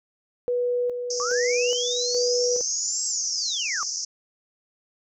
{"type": "tone with tremolo", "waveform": "sine", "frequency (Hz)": 489.4, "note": "B4", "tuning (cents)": -16, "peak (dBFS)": -21, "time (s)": [0.48, 2.61], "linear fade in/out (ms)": 0, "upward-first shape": "square", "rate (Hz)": 1.2, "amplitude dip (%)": 50}
{"type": "band-pass noise", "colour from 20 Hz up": "pink", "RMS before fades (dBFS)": -30, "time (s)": [1.1, 4.05], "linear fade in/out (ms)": 5, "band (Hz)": [5100, 6600], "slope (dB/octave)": 96}
{"type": "linear two-way sweep", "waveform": "sine", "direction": "up then down", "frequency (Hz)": [1108.7, 7700, 1108.7], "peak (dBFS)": -27, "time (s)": [1.2, 3.83], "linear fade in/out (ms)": 0, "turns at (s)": 3.06}
{"effects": []}